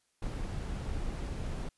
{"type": "noise", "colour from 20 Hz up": "brown", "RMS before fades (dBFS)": -36, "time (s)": [0.22, 1.69], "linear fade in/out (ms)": 5, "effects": ["white hiss -75 dBFS RMS until 1.77 s", "resampled to 24000 Hz"]}